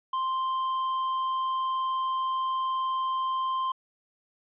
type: tone with tanh clipping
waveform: sine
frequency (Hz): 1046.5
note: C6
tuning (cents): 0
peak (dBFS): -27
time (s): 0.13-3.72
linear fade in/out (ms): 5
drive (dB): 6
effects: resampled to 8000 Hz